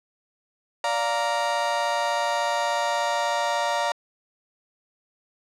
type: chord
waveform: 35% pulse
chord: Bb major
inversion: first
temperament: just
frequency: 582.7 / 699.2 / 932.3 Hz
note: D5 / F5 / Bb5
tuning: -14 / +2 / 0 cents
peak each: -26 / -26 / -24 dBFS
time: 0.84-3.92 s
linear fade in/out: 2 ms
effects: low-pass 7000 Hz 12 dB/octave